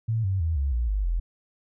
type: tone with pitch steps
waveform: sine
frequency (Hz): 112.4 / 95.61 / 81.34 / 69.19 / 58.86 / 50.07 / 42.59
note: A2 / G2 / E2 / C#2 / A#1 / G1 / F1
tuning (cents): +37 / -43 / -23 / -3 / +17 / +37 / -43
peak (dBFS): -22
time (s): 0.08-1.2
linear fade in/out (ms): 10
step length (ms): 160
effects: none